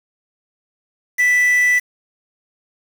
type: tone with quantisation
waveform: triangle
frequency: 1977 Hz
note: B6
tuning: 1 cent sharp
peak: -10 dBFS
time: 1.18-1.8 s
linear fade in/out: 20 ms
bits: 5
effects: none